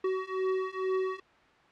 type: beating tone pair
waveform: square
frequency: 375.4 / 377.6 Hz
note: F#4 / F#4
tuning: +25 / +35 cents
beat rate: 2.2 Hz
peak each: -33 / -32 dBFS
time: 0.04-1.2 s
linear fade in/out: 5 ms
effects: white hiss -59 dBFS RMS until 1.71 s + low-pass 2000 Hz 12 dB/octave